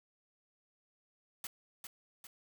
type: noise with echo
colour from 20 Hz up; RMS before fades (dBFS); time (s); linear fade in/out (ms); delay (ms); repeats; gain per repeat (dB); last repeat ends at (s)
white; -42; 1.44-1.47; 2; 400; 2; -5; 2.27
effects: none